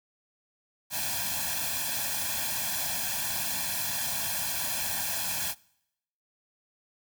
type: noise with comb filter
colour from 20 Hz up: white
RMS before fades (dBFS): -31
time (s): 0.9-5.55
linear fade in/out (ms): 50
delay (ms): 1.2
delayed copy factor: +0.9
effects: noise-tail reverb RT60 0.8 s tail -24 dB re dry + high-pass 60 Hz 12 dB/octave